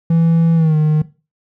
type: tone with pitch glide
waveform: triangle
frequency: 165.6 to 153.62 Hz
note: E3 to D#3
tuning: +8 to -22 cents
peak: -8 dBFS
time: 0.1-1.02 s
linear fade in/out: 5 ms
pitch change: -130 cents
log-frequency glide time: 0.55-0.76 s
effects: noise-tail reverb RT60 0.3 s tail -17 dB re dry